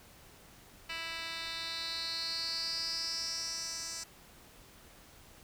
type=tone with band-pass filter sweep; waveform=10% pulse; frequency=329.3 Hz; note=E4; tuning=2 cents flat; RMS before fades=-38 dBFS; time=0.89-4.04 s; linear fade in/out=10 ms; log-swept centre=3100 to 6500 Hz; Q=6.5; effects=pink hiss -57 dBFS RMS until 5.43 s